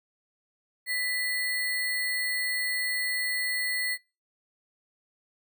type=tone with sample-and-hold; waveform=sine; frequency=1983 Hz; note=B6; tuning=7 cents sharp; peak=-26 dBFS; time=0.86-3.98 s; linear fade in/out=50 ms; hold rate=6300 Hz; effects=noise-tail reverb RT60 0.3 s tail -25 dB re dry